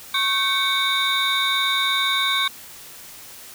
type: tone cluster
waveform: triangle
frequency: 1101 / 1543 / 2235 / 3643 / 3900 Hz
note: C#6 / G6 / C#7 / A#7 / B7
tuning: -12 / -28 / +14 / -41 / -23 cents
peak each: -23 / -26 / -24 / -21 / -25 dBFS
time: 0.14-2.48 s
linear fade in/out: 5 ms
effects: white hiss -41 dBFS RMS until 3.54 s